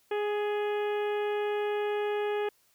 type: harmonic tone with a mistuned harmonic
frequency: 415.4 Hz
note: G#4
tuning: in tune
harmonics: 1 / 2 / 3 / 4 / 5 / 6 / 7 / 8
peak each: -28 / -36 / -44 / -42 / -47 / -45 / -49 / -52 dBFS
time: 0.11-2.49 s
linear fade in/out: 5 ms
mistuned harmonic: 4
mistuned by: +20 cents
effects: white hiss -67 dBFS RMS until 2.74 s